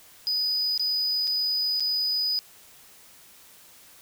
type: tone with dropouts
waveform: triangle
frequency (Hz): 4972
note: D#8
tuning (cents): -2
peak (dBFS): -22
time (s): 0.27-2.39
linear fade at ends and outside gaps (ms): 0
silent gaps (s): 0.777-0.796 / 1.272-1.276 / 1.798-1.805
effects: white hiss -52 dBFS RMS until 4.01 s